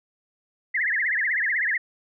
sine tone with vibrato, 1864.7 Hz, A#6, in tune, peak -21 dBFS, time 0.74-1.78 s, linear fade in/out 10 ms, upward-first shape triangle, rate 16 Hz, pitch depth 250 cents each way, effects none

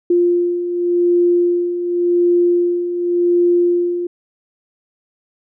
sine beating tone pair, 349.2 / 350.09 Hz, F4 / F4, 0 / +4 cents, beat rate 0.89 Hz, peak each -20 / -13 dBFS, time 0.1-4.07 s, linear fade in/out 5 ms, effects none

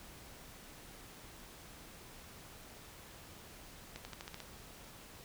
accelerating click train, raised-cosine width 0.2 ms, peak -27 dBFS, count 7, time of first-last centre 3.96-4.403 s, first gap 90 ms, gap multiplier 0.92, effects pink hiss -54 dBFS RMS until 5.24 s

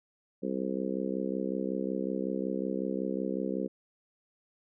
harmonic tone, 65.41 Hz, C2, in tune, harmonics 3 / 4 / 5 / 6 / 7 / 8, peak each -35 / -36 / -37 / -38 / -38 / -39 dBFS, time 0.42-3.68 s, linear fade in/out 20 ms, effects none

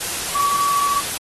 sine tone in noise, 1139 Hz, C#6, 47 cents sharp, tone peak -16 dBFS, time 0.35-1.01 s, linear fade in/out 10 ms, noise white, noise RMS -25 dBFS, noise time 0-1.18 s, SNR +6 dB, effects AAC 32 kbps

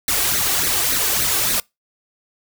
white noise with flanger, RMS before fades -19 dBFS, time 0.08-1.6 s, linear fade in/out 2 ms, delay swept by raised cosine 0.48 to 2.68 ms, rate 3.5 Hz, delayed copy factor +0.7, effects noise-tail reverb RT60 0.2 s tail -25 dB re dry

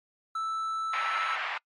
triangle tone, 1318.5 Hz, E6, in tune, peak -27 dBFS, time 0.35-1.36 s, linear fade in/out 5 ms
white band-pass noise, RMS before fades -33 dBFS, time 0.93-1.58 s, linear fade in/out 5 ms, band 780 to 2400 Hz, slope 24 dB/octave
effects noise-tail reverb RT60 0.1 s tail -26 dB re dry + MP3 48 kbps

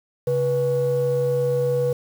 sine tone pair together, 137.14 / 488.7 Hz, C#3 / B4, -18 / -18 cents, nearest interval octave + minor seventh, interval 2200 cents, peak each -23 / -18 dBFS, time 0.27-1.93 s, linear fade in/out 5 ms, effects tanh soft clip ceiling -14 dBFS + 7-bit

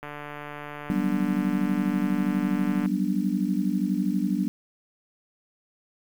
click train, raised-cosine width 0.5 ms, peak -22 dBFS, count 417, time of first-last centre 0.03-2.86 s, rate 147 Hz
sine chord, G major seventh, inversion third, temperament just, 183.75 / 196 / 245 / 294 Hz, F#3 / G3 / B3 / D4, -12 / 0 / -14 / +2 cents, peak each -29 / -26 / -29 / -29 dBFS, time 0.9-4.48 s, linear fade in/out 0 ms
effects 8-bit

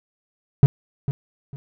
triangle tone with echo, 138.59 Hz, C#3, in tune, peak -4 dBFS, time 0.63-0.66 s, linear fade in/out 0 ms, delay 450 ms, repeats 2, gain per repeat -13 dB, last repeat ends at 1.56 s, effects none

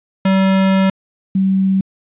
square / sine tone pair in turn, 191.7 / 191.7 Hz, G3 / G3, -38 / -38 cents, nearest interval unison, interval 0 cents, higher neither, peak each -11 dBFS, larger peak neither, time 0.25-0.9 / 1.35-1.81 s, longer first, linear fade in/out 5 ms, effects resampled to 8000 Hz + 8-bit

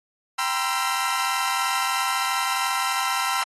sawtooth tone cluster, 785 / 949 / 1032 / 1344 Hz, G5 / A#5 / C6 / E6, +2 / +31 / -24 / +33 cents, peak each -26 / -26 / -24 / -23 dBFS, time 0.38-3.44 s, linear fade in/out 10 ms, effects AAC 32 kbps

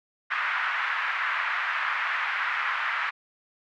white band-pass noise, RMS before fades -28 dBFS, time 0.3-3.11 s, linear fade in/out 20 ms, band 1100 to 2000 Hz, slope 24 dB/octave, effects none

